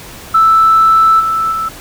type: tone with level steps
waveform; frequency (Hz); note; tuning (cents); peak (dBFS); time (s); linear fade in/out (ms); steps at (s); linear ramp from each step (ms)
sine; 1318.5; E6; 0; -4 / -11 / -14; 0.34-1.69; 10; 1.19 / 1.51; 20
effects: tanh soft clip ceiling 0 dBFS + pink hiss -32 dBFS RMS until 1.8 s